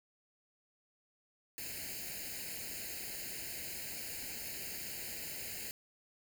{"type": "noise with comb filter", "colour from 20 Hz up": "white", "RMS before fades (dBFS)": -43, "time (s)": [1.58, 5.71], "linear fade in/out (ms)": 0, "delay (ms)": 0.43, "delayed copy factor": 1, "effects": []}